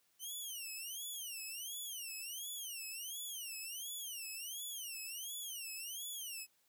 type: tone with vibrato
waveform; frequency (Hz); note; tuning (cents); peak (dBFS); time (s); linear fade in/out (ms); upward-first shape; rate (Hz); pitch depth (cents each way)
10% pulse; 2974; F#7; +8; -35; 0.19-6.47; 50; sine; 1.4; 250
effects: white hiss -75 dBFS RMS until 6.68 s + high-pass 100 Hz 12 dB/octave